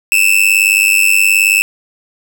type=tone with amplitude modulation; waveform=45% pulse; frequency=2637 Hz; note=E7; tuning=in tune; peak=-4 dBFS; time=0.12-1.62 s; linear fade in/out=0 ms; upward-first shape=sine; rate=98.8 Hz; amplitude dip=90%; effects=none